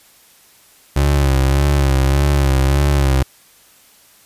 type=tone with vibrato; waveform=30% pulse; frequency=69 Hz; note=C#2; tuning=7 cents flat; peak=-9 dBFS; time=0.96-3.23 s; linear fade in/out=5 ms; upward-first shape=sine; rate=1.7 Hz; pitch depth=66 cents each way; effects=white hiss -49 dBFS RMS until 4.25 s + resampled to 32000 Hz